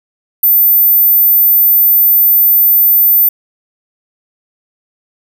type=tone; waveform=sine; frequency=14080 Hz; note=A9; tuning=in tune; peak=-5 dBFS; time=0.43-3.29 s; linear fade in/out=5 ms; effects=none